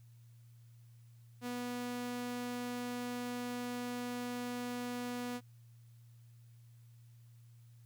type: tone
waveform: sawtooth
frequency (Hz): 244.7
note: B3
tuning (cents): -16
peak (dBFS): -34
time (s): 1.41-5.41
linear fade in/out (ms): 50
effects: added 117 Hz sine -56 dBFS peak until 7.85 s + white hiss -74 dBFS RMS until 7.85 s